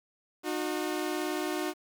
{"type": "tone pair together", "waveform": "sawtooth", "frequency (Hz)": [305.3, 363.7], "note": ["D#4", "F#4"], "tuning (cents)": [-33, -30], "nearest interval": "minor third", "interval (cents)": 303, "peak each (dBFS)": [-29, -29], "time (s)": [0.43, 1.74], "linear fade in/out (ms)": 50, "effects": ["9-bit"]}